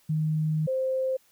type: tone pair in turn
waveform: sine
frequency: 155.56 / 523.2 Hz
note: D#3 / C5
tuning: 0 / 0 cents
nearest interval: octave + major sixth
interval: 2100 cents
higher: second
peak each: -23 / -24 dBFS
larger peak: first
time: 0.09-0.67 / 0.67-1.17 s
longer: first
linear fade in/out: 10 ms
effects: white hiss -63 dBFS RMS until 1.31 s